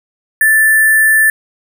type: tone with sample-and-hold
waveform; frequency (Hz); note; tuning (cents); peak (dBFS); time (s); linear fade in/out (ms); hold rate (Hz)
sine; 1760; A6; 0; -6; 0.41-1.3; 2; 11025
effects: none